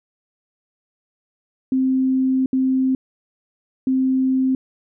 sine tone bursts at uneven times, 261.6 Hz, C4, in tune, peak -15 dBFS, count 3, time 1.72-2.46 / 2.53-2.95 / 3.87-4.55 s, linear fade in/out 2 ms, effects none

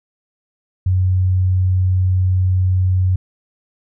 sine tone, 92.5 Hz, F#2, in tune, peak -12 dBFS, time 0.86-3.16 s, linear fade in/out 5 ms, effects none

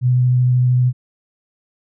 sine tone with vibrato, 125.3 Hz, B2, 25 cents sharp, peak -11 dBFS, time 0.01-0.93 s, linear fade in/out 50 ms, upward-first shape triangle, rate 13 Hz, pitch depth 13 cents each way, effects none

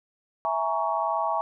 sine chord, A# half-diminished seventh, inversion second, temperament equal with one note detuned, 659.3 / 830.6 / 932.3 / 1117.7 Hz, E5 / G#5 / A#5 / C#6, 0 / 0 / 0 / +14 cents, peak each -29 dBFS, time 0.45-1.41 s, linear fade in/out 0 ms, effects none

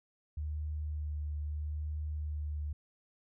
sine tone with vibrato, 75.3 Hz, D2, 44 cents sharp, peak -34 dBFS, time 0.37-2.73 s, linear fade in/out 5 ms, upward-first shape sine, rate 0.77 Hz, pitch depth 17 cents each way, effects none

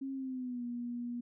sine tone with pitch glide, 270.1 to 240.6 Hz, C#4 to B3, -45 to -45 cents, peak -36 dBFS, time 0.01-1.21 s, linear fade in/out 10 ms, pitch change -200 cents, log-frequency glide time 0.13-0.64 s, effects none

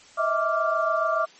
sine tone cluster, 628 / 655 / 1170 / 1390 Hz, D#5 / E5 / D6 / F6, +16 / -11 / -7 / -9 cents, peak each -28 / -26 / -24 / -29 dBFS, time 0.17-1.26 s, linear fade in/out 20 ms, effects white hiss -51 dBFS RMS until 1.39 s + MP3 32 kbps

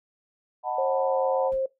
sine chord, B dominant seventh, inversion first, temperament just, 617.4 / 740.8 / 889 / 987.8 Hz, D#5 / F#5 / A5 / B5, -14 / +2 / +18 / 0 cents, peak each -34 / -28 / -32 / -34 dBFS, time 0.63-1.52 s, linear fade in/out 50 ms
sine tone with pitch glide, 536 to 530.5 Hz, C5 to C5, +42 to +24 cents, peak -23 dBFS, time 0.78-1.66 s, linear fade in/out 5 ms, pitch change -18 cents, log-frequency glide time 1.06-1.17 s
brown noise with exponential decay, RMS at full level -40 dBFS, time 1.52-1.66 s, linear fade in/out 1 ms, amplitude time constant 29 ms
effects noise-tail reverb RT60 0.2 s tail -21 dB re dry

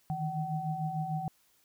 sine tone cluster, 153.5 / 160.2 / 759 Hz, D#3 / E3 / F#5, -23 / -49 / +44 cents, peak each -37 / -35 / -35 dBFS, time 0.1-1.28 s, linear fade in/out 0 ms, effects white hiss -68 dBFS RMS until 1.64 s

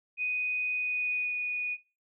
sine tone with pitch glide, 2491 to 2468 Hz, D#7 to D#7, +1 to -15 cents, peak -28 dBFS, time 0.17-1.78 s, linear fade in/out 50 ms, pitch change -16 cents, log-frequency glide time 0.74-1.37 s, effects noise-tail reverb RT60 0.3 s tail -19 dB re dry

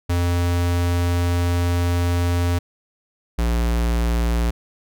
square tone pair in turn, 87.31 / 58.27 Hz, F2 / A#1, 0 / 0 cents, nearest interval perfect fifth, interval 700 cents, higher first, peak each -18 dBFS, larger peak neither, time 0.09-2.59 / 3.38-4.51 s, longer first, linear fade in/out 10 ms, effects none

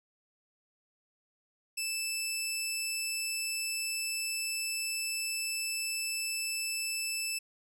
15% pulse tone, 2637 Hz, E7, in tune, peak -25 dBFS, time 1.77-7.39 s, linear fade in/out 10 ms, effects none

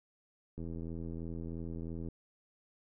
click train, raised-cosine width 3 ms, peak -30 dBFS, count 126, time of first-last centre 0.58-2.086 s, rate 83 Hz, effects none

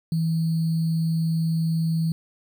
sine tone with sample-and-hold, 162.9 Hz, E3, 20 cents flat, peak -20 dBFS, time 0.12-2.12 s, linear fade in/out 2 ms, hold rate 4410 Hz, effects none

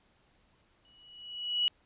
sine tone with exponential growth, 2929 Hz, F#7, 18 cents flat, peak -23 dBFS, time 0.85-1.68 s, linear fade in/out 0 ms, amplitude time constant 180 ms, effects pink hiss -68 dBFS RMS until 1.85 s + resampled to 8000 Hz

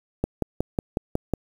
click train, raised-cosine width 2 ms, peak -9 dBFS, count 7, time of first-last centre 0.24-1.337 s, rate 5.47 Hz, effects 7-bit

